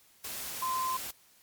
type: tone in noise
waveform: sine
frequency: 1035 Hz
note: C6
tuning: 19 cents flat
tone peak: -29 dBFS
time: 0.62-0.97 s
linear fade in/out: 5 ms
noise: white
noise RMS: -39 dBFS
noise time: 0.24-1.11 s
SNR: +7 dB
effects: white hiss -62 dBFS RMS until 1.42 s + MP3 96 kbps